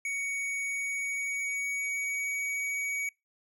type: tone with pitch glide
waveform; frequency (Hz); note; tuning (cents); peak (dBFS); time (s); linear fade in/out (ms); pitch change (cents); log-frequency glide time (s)
square; 2238 to 2257; C#7 to C#7; +16 to +31; -31; 0.05-3.09; 2; +15; 0.59-2.32
effects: noise-tail reverb RT60 0.2 s tail -24 dB re dry + low-pass 11000 Hz 12 dB/octave